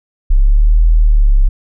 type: exponential two-way sweep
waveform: sine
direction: up then down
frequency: 32.7 to 41.2 to 32.7 Hz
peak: -5 dBFS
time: 0.3-1.49 s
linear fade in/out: 10 ms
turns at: 0.86 s
effects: none